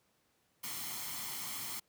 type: noise with comb filter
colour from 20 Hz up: white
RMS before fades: -41 dBFS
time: 0.63-1.8 s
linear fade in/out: 10 ms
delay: 0.94 ms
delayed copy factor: +0.55
effects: pink hiss -74 dBFS RMS until 1.88 s + high-pass 100 Hz 12 dB/octave